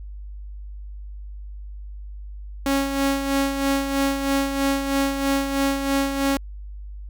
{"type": "tone with tremolo", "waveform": "sawtooth", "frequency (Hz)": 275.2, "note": "C#4", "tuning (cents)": -12, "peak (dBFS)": -14, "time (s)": [2.66, 6.37], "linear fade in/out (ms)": 2, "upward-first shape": "sine", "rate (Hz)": 3.1, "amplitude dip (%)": 55, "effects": ["added 50 Hz sine -33 dBFS peak until 7.09 s"]}